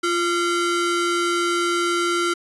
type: ring-modulated tone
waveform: 45% pulse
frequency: 861 Hz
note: A5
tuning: 38 cents flat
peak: -16 dBFS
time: 0.03-2.34 s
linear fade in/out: 10 ms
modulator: 514 Hz
effects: resampled to 24000 Hz